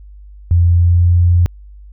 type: tone with pitch glide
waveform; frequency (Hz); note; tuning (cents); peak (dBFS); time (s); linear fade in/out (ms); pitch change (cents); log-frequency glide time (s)
sine; 86.3 to 87.4; F2 to F2; -20 to +2; -7; 0.51-1.46; 0; +22; 0.67-1.1
effects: added 50 Hz sine -34 dBFS peak until 1.92 s

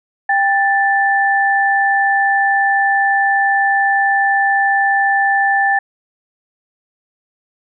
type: tone pair together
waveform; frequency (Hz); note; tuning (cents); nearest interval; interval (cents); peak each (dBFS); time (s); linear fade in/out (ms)
sine; 793 / 1761.3; G5 / A6; +20 / +1; octave + major second; 1381; -14; 0.29-5.79; 5
effects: none

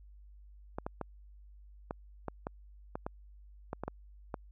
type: clicks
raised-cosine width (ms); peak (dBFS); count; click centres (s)
1; -22; 12; 0.785 / 0.865 / 1.013 / 1.909 / 2.283 / 2.469 / 2.955 / 3.065 / 3.731 / 3.836 / 3.88 / 4.342
effects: added 50 Hz sine -52 dBFS peak until 4.51 s

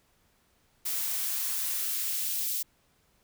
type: noise with high-pass filter sweep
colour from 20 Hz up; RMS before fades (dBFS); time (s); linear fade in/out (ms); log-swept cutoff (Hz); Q
blue; -31; 0.85-2.63; 10; 280 to 3700; 0.84
effects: pink hiss -68 dBFS RMS until 3.23 s

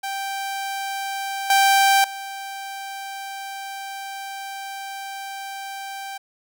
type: tone with level steps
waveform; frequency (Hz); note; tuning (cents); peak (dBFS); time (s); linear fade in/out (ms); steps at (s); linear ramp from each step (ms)
sawtooth; 784; G5; 0; -22 / -10 / -27; 0.03-6.18; 10; 1.5 / 2.04; 2
effects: none

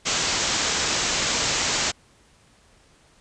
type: low-pass noise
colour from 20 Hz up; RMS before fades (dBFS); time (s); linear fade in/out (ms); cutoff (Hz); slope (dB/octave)
white; -24; 0.05-1.92; 20; 7600; 96
effects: pink hiss -57 dBFS RMS until 3.2 s + resampled to 22050 Hz

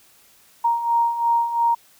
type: beating tone pair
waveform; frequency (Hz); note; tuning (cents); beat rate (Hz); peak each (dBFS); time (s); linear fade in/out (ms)
sine; 932.3 / 935.2; A#5 / A#5; 0 / +5; 2.9; -24 / -18; 0.64-1.75; 10
effects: white hiss -54 dBFS RMS until 1.99 s

